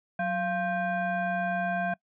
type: tone with frequency modulation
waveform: sine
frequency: 692 Hz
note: F5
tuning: 16 cents flat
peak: -26 dBFS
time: 0.19-1.94 s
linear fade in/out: 5 ms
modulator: 876 Hz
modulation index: 1.1
effects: noise-tail reverb RT60 0.1 s tail -23 dB re dry